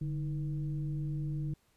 sine tone with frequency modulation, 146.83 Hz, D3, in tune, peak -32 dBFS, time 0.01-1.54 s, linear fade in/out 5 ms, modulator 171 Hz, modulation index 0.52, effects pink hiss -71 dBFS RMS until 1.76 s + resampled to 32000 Hz

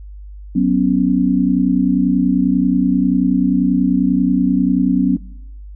sine chord, F# suspended fourth, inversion none, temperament equal, 185 / 246.9 / 277.2 Hz, F#3 / B3 / C#4, 0 / 0 / 0 cents, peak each -16 dBFS, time 0.55-5.17 s, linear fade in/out 10 ms, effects noise-tail reverb RT60 0.8 s tail -22 dB re dry + added 50 Hz sine -31 dBFS peak until 5.75 s

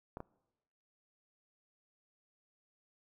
clicks, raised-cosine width 1 ms, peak -28 dBFS, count 2, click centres 0.171 / 0.204 s, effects noise-tail reverb RT60 1.0 s tail -23 dB re dry

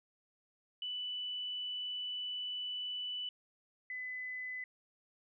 sine tone pair in turn, 2979 / 2010 Hz, F#7 / B6, +11 / +30 cents, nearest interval perfect fifth, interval 681 cents, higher first, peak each -37 / -39 dBFS, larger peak first, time 0.82-3.29 / 3.9-4.64 s, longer first, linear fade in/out 2 ms, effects none

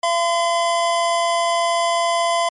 square tone pair together, 680 / 1022.7 Hz, F5 / C6, -46 / -40 cents, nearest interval perfect fifth, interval 706 cents, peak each -19 / -21 dBFS, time 0.03-2.49 s, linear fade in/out 5 ms, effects MP3 48 kbps

